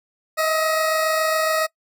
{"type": "tone pair together", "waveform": "20% pulse", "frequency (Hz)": [631.8, 659], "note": ["D#5", "E5"], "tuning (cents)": [26, -1], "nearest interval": "minor second", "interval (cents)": 73, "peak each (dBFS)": [-14, -24], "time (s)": [0.37, 1.67], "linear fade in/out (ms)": 20, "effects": ["noise-tail reverb RT60 0.1 s tail -23 dB re dry"]}